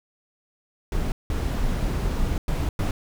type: noise bursts at uneven times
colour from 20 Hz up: brown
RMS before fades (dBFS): -24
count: 4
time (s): 0.92-1.12 / 1.3-2.38 / 2.48-2.69 / 2.79-2.91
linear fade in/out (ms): 2
effects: none